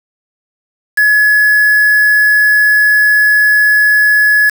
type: tone with quantisation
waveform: sine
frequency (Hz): 1698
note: G#6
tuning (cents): +38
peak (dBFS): -6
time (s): 0.97-4.5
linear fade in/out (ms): 10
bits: 3
effects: none